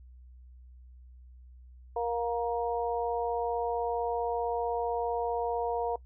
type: harmonic tone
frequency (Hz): 235.5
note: A#3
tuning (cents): +18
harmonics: 2 / 3 / 4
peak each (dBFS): -31 / -33 / -34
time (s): 1.96-5.96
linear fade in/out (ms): 5
effects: noise-tail reverb RT60 0.1 s tail -21 dB re dry + added 62 Hz sine -49 dBFS peak until 6.05 s